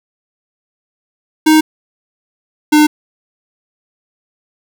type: tone pair in turn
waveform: square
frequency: 311.8 / 301.9 Hz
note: D#4 / D4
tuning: +4 / +48 cents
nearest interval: minor second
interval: 56 cents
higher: first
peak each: -6 dBFS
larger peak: neither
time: 1.46-1.61 / 2.72-2.87 s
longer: neither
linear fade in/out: 10 ms
effects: none